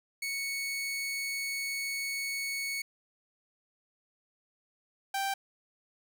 sawtooth tone pair in turn, 2217 / 783.8 Hz, C#7 / G5, 0 / 0 cents, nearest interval octave + tritone, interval 1800 cents, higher first, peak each -29 / -26 dBFS, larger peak second, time 0.22-2.82 / 5.14-5.34 s, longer first, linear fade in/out 5 ms, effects none

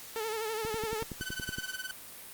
sawtooth tone with vibrato, 440 Hz, A4, in tune, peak -29 dBFS, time 0.16-1.03 s, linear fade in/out 0 ms, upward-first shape sine, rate 12 Hz, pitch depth 62 cents each way
click train, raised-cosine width 3 ms, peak -26 dBFS, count 11, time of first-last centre 0.65-1.585 s, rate 10.7 Hz
sawtooth tone with tremolo, 1515 Hz, F#6, 40 cents sharp, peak -30 dBFS, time 1.21-1.91 s, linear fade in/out 0 ms, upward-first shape sine, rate 19 Hz, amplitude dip 90%
effects white hiss -47 dBFS RMS until 2.33 s + Opus 48 kbps

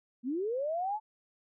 sine linear sweep, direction up, 227 to 880 Hz, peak -30 dBFS, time 0.23-1 s, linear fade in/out 50 ms, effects none

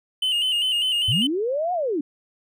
triangle tone with vibrato, 2942 Hz, F#7, 11 cents flat, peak -18 dBFS, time 0.22-1.27 s, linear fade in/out 5 ms, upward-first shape square, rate 5 Hz, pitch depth 58 cents each way
sine linear two-way sweep, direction up then down, 90.8 to 740 to 266.5 Hz, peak -21 dBFS, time 1.08-2.01 s, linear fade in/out 5 ms, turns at 1.73 s
effects none

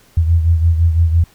sine beating tone pair, 82.41 / 88.31 Hz, E2 / F2, 0 / +20 cents, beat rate 5.9 Hz, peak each -10 / -18 dBFS, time 0.17-1.24 s, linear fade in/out 5 ms, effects pink hiss -50 dBFS RMS until 1.34 s

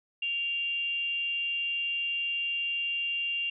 sine tone with frequency modulation, 2784 Hz, F7, 6 cents flat, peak -28 dBFS, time 0.22-3.5 s, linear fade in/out 5 ms, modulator 485 Hz, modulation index 0.2, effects none

